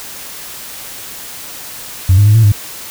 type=tone with pitch steps; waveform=sine; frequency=92.4 / 102.6 / 105.8 / 113.2 / 103.1 Hz; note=F#2 / G#2 / G#2 / A2 / G#2; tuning=-2 / -21 / +33 / +50 / -12 cents; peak=-3 dBFS; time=2.09-2.52 s; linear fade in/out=5 ms; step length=86 ms; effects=tanh soft clip ceiling -1 dBFS + white hiss -29 dBFS RMS until 2.9 s